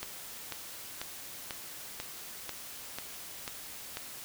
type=click train; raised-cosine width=0.2 ms; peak=-19 dBFS; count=9; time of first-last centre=0.03-3.971 s; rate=2.03 Hz; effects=white hiss -45 dBFS RMS until 4.24 s